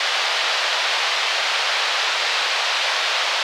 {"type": "band-pass noise", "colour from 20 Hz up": "white", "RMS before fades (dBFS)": -21, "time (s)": [0, 3.43], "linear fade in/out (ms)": 2, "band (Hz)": [570, 4300], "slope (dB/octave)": 24, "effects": []}